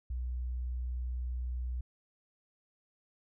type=tone; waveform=sine; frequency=61.74 Hz; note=B1; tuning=in tune; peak=-33 dBFS; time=0.1-1.81 s; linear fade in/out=5 ms; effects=none